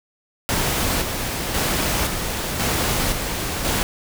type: noise with tremolo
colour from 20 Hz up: pink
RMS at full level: -21 dBFS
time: 0.49-3.83 s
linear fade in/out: 0 ms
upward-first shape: square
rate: 0.95 Hz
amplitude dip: 40%
effects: none

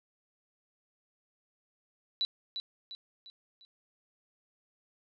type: tone with echo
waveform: sine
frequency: 3951 Hz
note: B7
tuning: in tune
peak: -27 dBFS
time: 2.21-2.25 s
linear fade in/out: 0 ms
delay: 350 ms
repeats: 4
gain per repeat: -7 dB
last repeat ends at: 3.65 s
effects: none

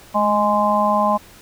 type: harmonic tone with a mistuned harmonic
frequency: 207.8 Hz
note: G#3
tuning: 1 cent sharp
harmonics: 1 / 3 / 4 / 5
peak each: -22 / -20 / -20 / -18 dBFS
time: 0.14-1.18 s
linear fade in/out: 20 ms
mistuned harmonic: 1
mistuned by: +28 cents
effects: pink hiss -45 dBFS RMS until 1.41 s

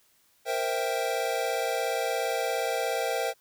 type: chord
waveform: square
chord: C dominant seventh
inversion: third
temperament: equal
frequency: 466.2 / 523.3 / 659.3 / 784 Hz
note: Bb4 / C5 / E5 / G5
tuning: 0 / 0 / 0 / 0 cents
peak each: -33 dBFS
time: 0.45-3.34 s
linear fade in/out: 50 ms
effects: white hiss -65 dBFS RMS until 3.4 s

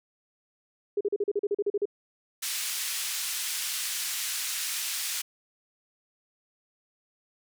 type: tone bursts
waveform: sine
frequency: 407.9 Hz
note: G#4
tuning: 31 cents flat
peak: -23 dBFS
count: 12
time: 0.97-1.855 s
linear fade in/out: 5 ms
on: 38 ms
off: 39 ms
type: band-pass noise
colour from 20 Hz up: white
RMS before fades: -32 dBFS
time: 2.42-5.22 s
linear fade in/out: 10 ms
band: 1900 to 11000 Hz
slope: 12 dB/octave
effects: none

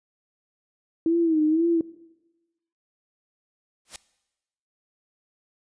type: tone with vibrato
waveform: sine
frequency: 322.2 Hz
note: E4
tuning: 39 cents flat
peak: -18 dBFS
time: 1.06-1.81 s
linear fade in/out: 2 ms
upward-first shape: sine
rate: 2 Hz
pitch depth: 91 cents each way
type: noise with exponential growth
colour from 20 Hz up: white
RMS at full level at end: -32 dBFS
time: 3.85-3.96 s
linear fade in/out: 2 ms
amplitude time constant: 23 ms
effects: noise-tail reverb RT60 1.0 s tail -19 dB re dry + resampled to 22050 Hz

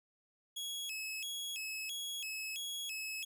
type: tone with vibrato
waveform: sawtooth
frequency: 2934 Hz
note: F#7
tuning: 15 cents flat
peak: -36 dBFS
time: 0.56-3.25 s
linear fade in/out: 10 ms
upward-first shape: square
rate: 1.5 Hz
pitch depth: 220 cents each way
effects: none

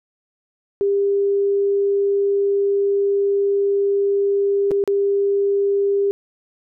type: tone with dropouts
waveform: sine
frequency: 399.6 Hz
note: G4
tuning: 33 cents sharp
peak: -15 dBFS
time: 0.81-6.11 s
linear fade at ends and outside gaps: 0 ms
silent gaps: 4.709-4.715 / 4.839-4.876 s
effects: none

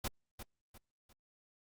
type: noise with echo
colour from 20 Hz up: pink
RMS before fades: -37 dBFS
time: 0.04-0.08 s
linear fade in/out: 5 ms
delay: 350 ms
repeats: 3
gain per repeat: -9 dB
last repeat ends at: 1.13 s
effects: Opus 48 kbps

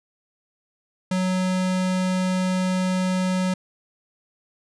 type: tone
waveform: square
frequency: 185 Hz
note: F#3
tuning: in tune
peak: -21 dBFS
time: 1.11-3.54 s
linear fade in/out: 5 ms
effects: resampled to 22050 Hz

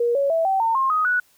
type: tone with pitch steps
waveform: sine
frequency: 474.8 / 558.2 / 656.1 / 771.3 / 906.7 / 1065.9 / 1253 / 1473 Hz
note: A#4 / C#5 / E5 / G5 / A#5 / C6 / D#6 / F#6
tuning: +32 / +12 / -8 / -28 / -48 / +32 / +12 / -8 cents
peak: -17 dBFS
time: 0-1.2 s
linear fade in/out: 5 ms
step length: 150 ms
effects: white hiss -59 dBFS RMS until 1.37 s

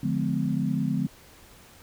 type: chord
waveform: sine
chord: D diminished seventh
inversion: none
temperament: just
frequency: 146.83 / 176.2 / 211.4 / 253.7 Hz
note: D3 / F3 / Ab3 / Cb4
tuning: 0 / +16 / +31 / +47 cents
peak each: -29 dBFS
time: 0.03-1.07 s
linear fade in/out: 5 ms
effects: pink hiss -52 dBFS RMS until 1.82 s

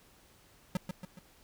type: tone with echo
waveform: square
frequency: 182.7 Hz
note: F#3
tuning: 22 cents flat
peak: -29 dBFS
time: 0.75-0.77 s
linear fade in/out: 2 ms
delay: 140 ms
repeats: 3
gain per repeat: -6 dB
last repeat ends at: 1.19 s
effects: pink hiss -62 dBFS RMS until 1.43 s

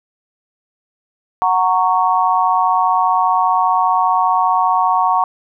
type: chord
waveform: sine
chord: F# major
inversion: none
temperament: just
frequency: 740 / 925 / 1110 Hz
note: F#5 / A#5 / C#6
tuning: 0 / -14 / +2 cents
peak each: -16 dBFS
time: 1.42-5.24 s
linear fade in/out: 0 ms
effects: none

